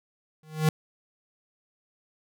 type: tone with exponential growth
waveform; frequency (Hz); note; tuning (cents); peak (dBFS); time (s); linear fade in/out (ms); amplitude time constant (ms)
square; 155.7; D#3; +2; -17; 0.43-0.69; 2; 56
effects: none